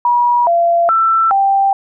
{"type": "tone with pitch steps", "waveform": "sine", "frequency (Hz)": [964, 684, 1334, 786], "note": ["B5", "F5", "E6", "G5"], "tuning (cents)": [-42, -36, 20, 4], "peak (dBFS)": -9, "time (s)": [0.05, 1.73], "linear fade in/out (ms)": 2, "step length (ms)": 420, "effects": []}